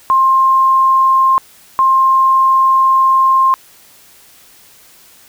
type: tone pair in turn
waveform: sine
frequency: 1059 / 1059 Hz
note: C6 / C6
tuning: +21 / +21 cents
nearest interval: unison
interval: 0 cents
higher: neither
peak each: -7 dBFS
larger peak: neither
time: 0.1-1.38 / 1.79-3.54 s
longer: second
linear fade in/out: 0 ms
effects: white hiss -44 dBFS RMS until 5.28 s